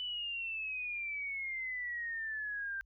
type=exponential sweep; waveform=sine; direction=down; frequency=3000 to 1569 Hz; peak=-36 dBFS; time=0-2.81 s; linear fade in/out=0 ms; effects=added 50 Hz sine -64 dBFS peak until 2.85 s